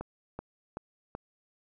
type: click train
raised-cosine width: 1 ms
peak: -23 dBFS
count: 4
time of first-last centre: 0.01-1.151 s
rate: 2.63 Hz
effects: none